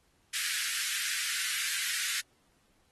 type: high-pass noise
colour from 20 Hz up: pink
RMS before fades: -33 dBFS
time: 0.33-2.21 s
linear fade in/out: 10 ms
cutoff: 1500 Hz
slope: 48 dB/octave
effects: pink hiss -70 dBFS RMS until 2.91 s + AAC 32 kbps